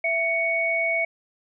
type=tone pair together; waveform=sine; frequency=665 / 2228 Hz; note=E5 / C#7; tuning=+15 / +8 cents; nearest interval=octave + major sixth; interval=2093 cents; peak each=-26 / -22 dBFS; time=0.04-1.05 s; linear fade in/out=5 ms; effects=none